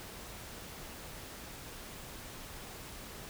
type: silence
effects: pink hiss -47 dBFS RMS until 3.29 s